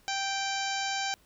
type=harmonic tone with a mistuned harmonic; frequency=784 Hz; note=G5; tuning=in tune; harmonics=1 / 2 / 3 / 4 / 5 / 6 / 7 / 8 / 9; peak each=-33 / -36 / -38 / -39 / -40 / -41 / -41 / -42 / -43 dBFS; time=0.08-1.14 s; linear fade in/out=0 ms; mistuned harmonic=4; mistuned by=-23 cents; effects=pink hiss -63 dBFS RMS until 1.25 s